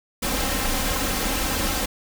pink noise with comb filter, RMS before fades -24 dBFS, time 0.22-1.86 s, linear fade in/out 10 ms, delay 3.8 ms, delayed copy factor +0.65, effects none

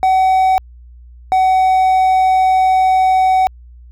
triangle tone pair in turn, 755 / 752.2 Hz, F#5 / F#5, +35 / +28 cents, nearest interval unison, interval 7 cents, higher first, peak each -7 dBFS, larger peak neither, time 0.03-0.58 / 1.32-3.47 s, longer second, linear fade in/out 0 ms, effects added 60 Hz sine -36 dBFS peak until 3.91 s

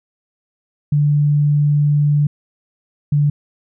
sine tone pair in turn, 146.7 / 146.05 Hz, D3 / D3, -2 / -9 cents, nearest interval unison, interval 7 cents, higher first, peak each -11 dBFS, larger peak neither, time 0.92-2.27 / 3.12-3.3 s, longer first, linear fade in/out 5 ms, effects none

